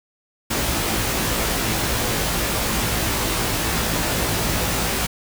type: noise with comb filter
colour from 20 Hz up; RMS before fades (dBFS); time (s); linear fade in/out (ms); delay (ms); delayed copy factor
pink; -22; 0.5-5.07; 10; 18; +1
effects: none